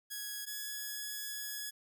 5% pulse tone pair in turn, 1665 / 1687.3 Hz, G#6 / G#6, +4 / +27 cents, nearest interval unison, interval 23 cents, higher second, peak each -28 dBFS, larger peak neither, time 0.1-0.46 / 0.46-1.71 s, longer second, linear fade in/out 20 ms, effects none

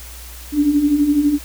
sine beating tone pair, 282 / 294 Hz, C#4 / D4, +30 / +2 cents, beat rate 12 Hz, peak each -20 / -13 dBFS, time 0.52-1.39 s, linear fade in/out 50 ms, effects added 60 Hz sine -35 dBFS peak until 1.44 s + white hiss -38 dBFS RMS until 1.44 s

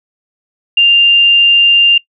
sine tone, 2794 Hz, F7, in tune, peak -4 dBFS, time 0.77-1.98 s, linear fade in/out 5 ms, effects noise-tail reverb RT60 0.1 s tail -22 dB re dry

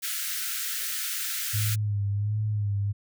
white high-pass noise, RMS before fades -31 dBFS, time 0.02-1.76 s, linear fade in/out 20 ms, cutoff 1300 Hz, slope 96 dB/octave
sine tone with vibrato, 103.83 Hz, G#2, in tune, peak -24 dBFS, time 1.53-2.93 s, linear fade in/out 20 ms, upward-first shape sine, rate 1.4 Hz, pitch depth 56 cents each way
effects none

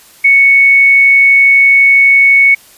sine tone, 2217 Hz, C#7, in tune, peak -3 dBFS, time 0.24-2.55 s, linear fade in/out 10 ms, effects white hiss -41 dBFS RMS until 2.77 s + resampled to 32000 Hz

